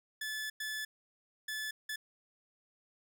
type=tone bursts at uneven times; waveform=sawtooth; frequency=1731 Hz; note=A6; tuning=29 cents flat; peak=-33 dBFS; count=4; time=0.21-0.5 / 0.6-0.85 / 1.48-1.71 / 1.89-1.96 s; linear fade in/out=5 ms; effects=none